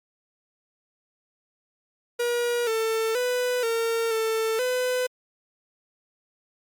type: tone with pitch steps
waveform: 45% pulse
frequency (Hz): 479.1 / 446.4 / 496.8 / 457.4 / 445.2 / 503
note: A#4 / A4 / B4 / A#4 / A4 / B4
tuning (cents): +47 / +25 / +10 / -33 / +20 / +32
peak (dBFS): -23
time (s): 2.19-5.07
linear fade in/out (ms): 10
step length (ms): 480
effects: Opus 48 kbps